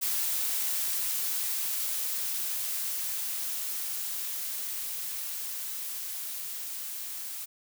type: noise with level ramp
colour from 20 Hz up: blue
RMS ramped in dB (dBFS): -29 to -38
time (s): 0.01-7.46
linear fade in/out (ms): 20
effects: none